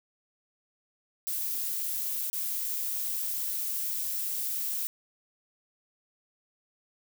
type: noise with dropouts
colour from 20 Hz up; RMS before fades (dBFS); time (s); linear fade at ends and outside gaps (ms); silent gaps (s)
violet; -32; 1.27-4.87; 0; 2.3-2.33
effects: none